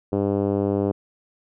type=tone with low-pass filter; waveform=5% pulse; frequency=100 Hz; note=G2; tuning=35 cents sharp; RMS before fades=-22 dBFS; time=0.12-0.92 s; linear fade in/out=10 ms; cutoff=410 Hz; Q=1.5; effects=none